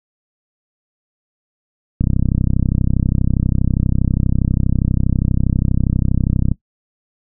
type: click train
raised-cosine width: 5 ms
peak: -3 dBFS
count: 147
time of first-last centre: 2.01-6.516 s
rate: 32.4 Hz
effects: noise-tail reverb RT60 0.1 s tail -19 dB re dry